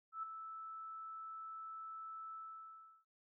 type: tone with ADSR envelope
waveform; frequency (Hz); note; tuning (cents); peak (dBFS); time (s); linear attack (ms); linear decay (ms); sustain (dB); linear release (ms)
sine; 1314; E6; -6; -38; 0.12-3.05; 110; 7; -8; 710
effects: none